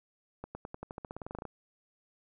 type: accelerating click train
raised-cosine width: 1 ms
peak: -26 dBFS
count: 17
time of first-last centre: 0.44-1.453 s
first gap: 110 ms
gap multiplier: 0.92
effects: none